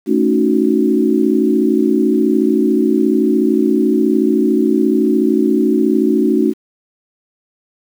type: chord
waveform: sine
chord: D# half-diminished seventh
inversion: second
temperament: equal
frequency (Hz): 220 / 277.2 / 311.1 / 370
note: A3 / C#4 / D#4 / F#4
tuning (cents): 0 / 0 / 0 / 0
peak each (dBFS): -16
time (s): 0.06-6.54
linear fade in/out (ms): 50
effects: 7-bit